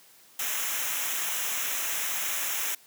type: noise with comb filter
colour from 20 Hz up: white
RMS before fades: -30 dBFS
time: 0.39-2.75 s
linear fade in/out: 5 ms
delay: 0.22 ms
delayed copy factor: -0.75
effects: white hiss -56 dBFS RMS until 2.86 s + high-pass 150 Hz 12 dB/octave